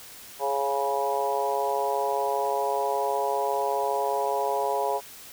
harmonic tone with a mistuned harmonic, 139.4 Hz, C#3, 10 cents sharp, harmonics 3 / 4 / 5 / 6 / 7, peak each -30 / -30 / -30 / -30 / -30 dBFS, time 0.39-5.01 s, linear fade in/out 50 ms, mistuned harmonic 4, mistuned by -16 cents, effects white hiss -45 dBFS RMS until 5.32 s

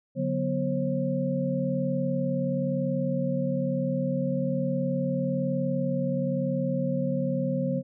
sine tone cluster, 144.8 / 184.5 / 245.6 / 536 Hz, D3 / F#3 / B3 / C5, -24 / -5 / -9 / +42 cents, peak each -30 dBFS, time 0.15-7.83 s, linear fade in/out 50 ms, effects none

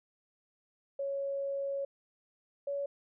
sine tone pair in turn, 554.4 / 563.4 Hz, C#5 / C#5, 0 / +28 cents, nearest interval unison, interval 28 cents, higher second, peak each -32 / -32 dBFS, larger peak neither, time 0.99-1.85 / 2.67-2.86 s, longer first, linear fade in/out 5 ms, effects none

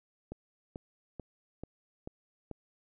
click train, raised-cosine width 2 ms, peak -27 dBFS, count 6, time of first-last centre 0.32-2.513 s, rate 2.28 Hz, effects none

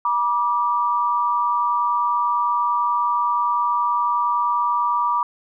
sine tone pair together, 965.7 / 1174.7 Hz, B5 / D6, -39 / 0 cents, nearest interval minor third, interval 339 cents, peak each -20 dBFS, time 0.05-5.23 s, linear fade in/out 2 ms, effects none

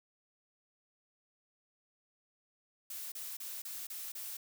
blue noise bursts, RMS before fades -43 dBFS, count 6, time 2.9-4.37 s, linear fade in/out 5 ms, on 220 ms, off 30 ms, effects none

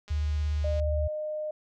click train, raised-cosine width 0.2 ms, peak -32 dBFS, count 149, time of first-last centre 0.08-0.798 s, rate 206 Hz
sine tone with vibrato, 75 Hz, D2, 37 cents sharp, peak -25 dBFS, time 0.1-1.08 s, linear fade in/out 10 ms, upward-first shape square, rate 17 Hz, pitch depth 30 cents each way
sine tone with pitch glide, 606 to 611.3 Hz, D#5 to D#5, -46 to -31 cents, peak -30 dBFS, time 0.64-1.51 s, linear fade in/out 5 ms, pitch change +15 cents, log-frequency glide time 0.99-1.06 s
effects none

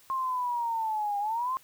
sine linear two-way sweep, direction down then up, 1069 to 803 to 1069 Hz, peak -27 dBFS, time 0.1-1.57 s, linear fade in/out 0 ms, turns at 1.19 s, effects white hiss -58 dBFS RMS until 1.63 s

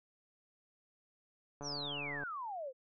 click train, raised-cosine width 1 ms, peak -32 dBFS, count 91, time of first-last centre 1.61-2.235 s, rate 144 Hz
sine exponential sweep, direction down, 6272 to 493.9 Hz, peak -39 dBFS, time 1.62-2.73 s, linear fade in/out 50 ms
effects none

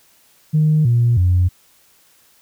sine tone with pitch steps, 154.2 / 118.9 / 90 Hz, D#3 / A#2 / F#2, -15 / +35 / -47 cents, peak -10 dBFS, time 0.53-1.49 s, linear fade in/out 20 ms, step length 320 ms, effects tanh soft clip ceiling -7 dBFS + white hiss -54 dBFS RMS until 2.41 s

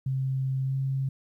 sine tone with pitch glide, 132.8 to 134.58 Hz, C3 to C3, +26 to +49 cents, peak -25 dBFS, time 0.06-1.09 s, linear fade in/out 5 ms, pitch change +23 cents, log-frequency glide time 0.64-0.75 s, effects 11-bit

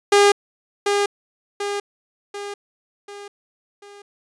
sawtooth tone with echo, 405.7 Hz, G#4, 41 cents flat, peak -7 dBFS, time 0.12-0.32 s, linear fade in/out 5 ms, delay 740 ms, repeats 5, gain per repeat -6 dB, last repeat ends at 4.02 s, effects resampled to 22050 Hz

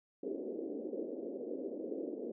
white band-pass noise, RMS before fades -41 dBFS, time 0.23-2.32 s, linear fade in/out 5 ms, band 240 to 510 Hz, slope 48 dB/octave, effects none

